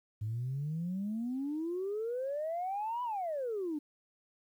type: exponential two-way sweep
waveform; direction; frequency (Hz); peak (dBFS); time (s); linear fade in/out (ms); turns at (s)
sine; up then down; 103.83 to 1000 to 285.8; -32; 0.21-3.79; 10; 3.03
effects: tanh soft clip ceiling -29 dBFS + 11-bit